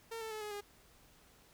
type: tone with pitch steps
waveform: sawtooth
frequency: 455.2 / 443.3 / 431.6 / 420.3 / 409.3 Hz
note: A#4 / A4 / A4 / G#4 / G#4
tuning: -41 / +13 / -33 / +21 / -25 cents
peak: -37 dBFS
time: 0.11-0.61 s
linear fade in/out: 10 ms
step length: 100 ms
effects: pink hiss -64 dBFS RMS until 1.53 s